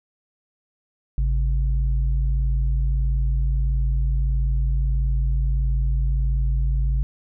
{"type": "tone pair together", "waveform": "sine", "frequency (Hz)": [52.65, 134.2], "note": ["G#1", "C3"], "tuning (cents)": [24, 44], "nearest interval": "octave + major third", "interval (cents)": 1620, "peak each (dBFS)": [-18, -28], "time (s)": [1.18, 7.03], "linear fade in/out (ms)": 0, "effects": []}